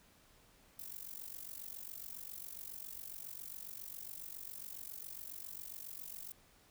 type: noise with amplitude modulation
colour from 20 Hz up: violet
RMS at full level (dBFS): -44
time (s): 0.79-6.32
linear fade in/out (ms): 2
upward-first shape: sine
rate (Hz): 47.3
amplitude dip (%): 90
effects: pink hiss -66 dBFS RMS until 6.7 s